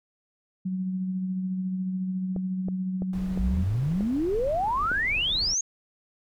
sine tone with tremolo, 186.2 Hz, F#3, 11 cents sharp, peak -25 dBFS, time 0.65-3.64 s, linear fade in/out 10 ms, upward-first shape sine, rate 14 Hz, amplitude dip 30%
clicks, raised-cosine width 2 ms, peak -21 dBFS, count 6, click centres 2.363 / 2.685 / 3.021 / 3.375 / 4.008 / 4.916 s
brown noise, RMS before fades -37 dBFS, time 3.13-5.54 s, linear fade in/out 2 ms
sine exponential sweep, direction up, 51.91 to 6730 Hz, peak -23 dBFS, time 3.39-5.61 s, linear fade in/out 5 ms
effects none

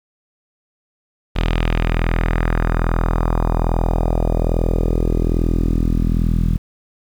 sawtooth tone with low-pass filter sweep, 41.2 Hz, E1, in tune, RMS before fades -17 dBFS, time 1.35-6.58 s, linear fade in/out 20 ms, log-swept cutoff 3300 to 180 Hz, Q 2.1, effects 7-bit

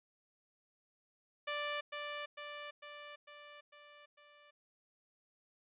10% pulse tone with echo, 587.3 Hz, D5, in tune, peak -28 dBFS, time 1.47-1.81 s, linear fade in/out 10 ms, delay 450 ms, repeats 6, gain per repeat -4 dB, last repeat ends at 4.51 s, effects resampled to 8000 Hz

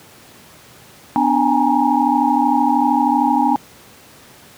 sine tone cluster, 249.7 / 292.5 / 810 / 843 / 942 Hz, B3 / D4 / G#5 / G#5 / A#5, +19 / -7 / -43 / +26 / +18 cents, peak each -19 dBFS, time 1.16-3.56 s, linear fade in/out 0 ms, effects pink hiss -44 dBFS RMS until 4.57 s + high-pass 100 Hz 12 dB/octave

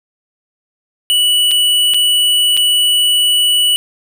square tone with dropouts, 2951 Hz, F#7, 5 cents flat, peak -10 dBFS, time 1.1-3.76 s, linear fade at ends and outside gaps 0 ms, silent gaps 1.511-1.515 / 1.937-1.944 / 2.568-2.574 s, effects none

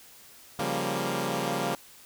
10% pulse chord, G half-diminished seventh, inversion second, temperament equal, 138.59 / 174.61 / 196 / 233.1 Hz, Db3 / F3 / G3 / Bb3, 0 / 0 / 0 / 0 cents, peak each -25 dBFS, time 0.59-1.75 s, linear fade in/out 2 ms, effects white hiss -52 dBFS RMS until 2.05 s

